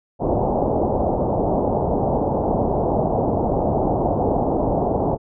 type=low-pass noise; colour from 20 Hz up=white; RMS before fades=-20 dBFS; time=0.19-5.18 s; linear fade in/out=50 ms; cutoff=830 Hz; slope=48 dB/octave; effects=none